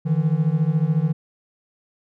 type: beating tone pair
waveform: triangle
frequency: 150.4 / 164.4 Hz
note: D3 / E3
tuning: +42 / -4 cents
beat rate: 14 Hz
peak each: -18 dBFS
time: 0.05-1.13 s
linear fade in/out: 20 ms
effects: none